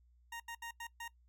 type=tone bursts at uneven times; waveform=20% pulse; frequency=932.3 Hz; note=A#5; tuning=in tune; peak=-38 dBFS; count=5; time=0.32-0.4 / 0.48-0.55 / 0.62-0.71 / 0.8-0.87 / 1-1.08 s; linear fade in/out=5 ms; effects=noise-tail reverb RT60 0.1 s tail -20 dB re dry + added 60 Hz sine -64 dBFS peak until 1.28 s